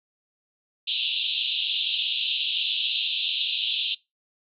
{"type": "band-pass noise", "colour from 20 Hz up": "white", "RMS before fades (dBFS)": -27, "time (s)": [0.87, 3.95], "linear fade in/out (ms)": 10, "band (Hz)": [2700, 3900], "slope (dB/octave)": 96, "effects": ["noise-tail reverb RT60 0.2 s tail -21 dB re dry"]}